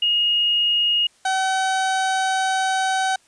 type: tone pair in turn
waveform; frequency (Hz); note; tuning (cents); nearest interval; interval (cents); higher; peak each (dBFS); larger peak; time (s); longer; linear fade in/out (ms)
sine / 30% pulse; 2865 / 760.8; F7 / F#5; +44 / +48; octave + major seventh; 2296; first; -16; neither; 0.02-1.07 / 1.25-3.16; second; 5
effects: white hiss -57 dBFS RMS until 3.27 s + resampled to 22050 Hz